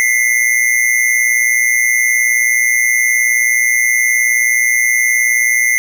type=tone pair together; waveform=square; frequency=2001 / 2120 Hz; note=B6 / C7; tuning=+22 / +22 cents; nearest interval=minor second; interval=100 cents; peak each=-14 dBFS; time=0-5.78 s; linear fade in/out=0 ms; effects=none